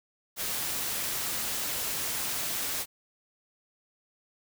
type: noise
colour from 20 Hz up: white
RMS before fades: -32 dBFS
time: 0.36-2.86 s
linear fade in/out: 50 ms
effects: none